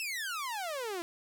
sawtooth exponential sweep, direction down, 2721 to 329.6 Hz, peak -31 dBFS, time 0-1.02 s, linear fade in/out 0 ms, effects none

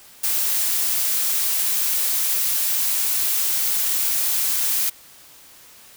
blue noise, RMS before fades -21 dBFS, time 0.23-4.9 s, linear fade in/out 10 ms, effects white hiss -47 dBFS RMS until 5.96 s

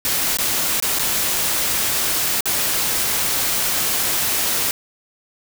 white noise with dropouts, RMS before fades -20 dBFS, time 0.05-4.71 s, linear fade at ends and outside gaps 1 ms, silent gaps 0.371-0.386 / 0.801-0.824 / 0.988-0.994 / 2.407-2.456 s, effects none

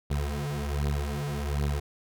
25% pulse beating tone pair, 71.5 / 72.8 Hz, D2 / D2, -46 / -15 cents, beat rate 1.3 Hz, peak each -27 dBFS, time 0.1-1.8 s, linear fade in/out 10 ms, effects none

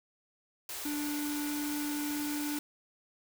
white band-stop noise, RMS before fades -40 dBFS, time 0.69-2.59 s, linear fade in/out 2 ms, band 100 to 300 Hz, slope 48 dB/octave
harmonic tone, 293.7 Hz, D4, in tune, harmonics 1 / 3 / 5 / 7 / 8, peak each -33 / -48 / -49 / -56 / -54 dBFS, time 0.85-2.59 s, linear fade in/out 5 ms
effects none

